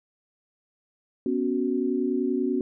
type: chord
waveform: sine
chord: B suspended second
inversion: none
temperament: equal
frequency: 246.9 / 277.2 / 370 Hz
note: B3 / C#4 / F#4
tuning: 0 / 0 / 0 cents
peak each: -27 dBFS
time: 1.26-2.61 s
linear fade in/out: 2 ms
effects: none